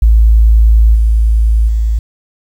sine tone with level steps, 55 Hz, A1, in tune, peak -3 / -6 / -9 dBFS, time 0.02-1.99 s, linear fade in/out 5 ms, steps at 0.94 / 1.67 s, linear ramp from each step 20 ms, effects 7-bit

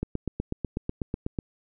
click train, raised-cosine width 3 ms, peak -15 dBFS, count 12, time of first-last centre 0.03-1.388 s, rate 8.1 Hz, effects none

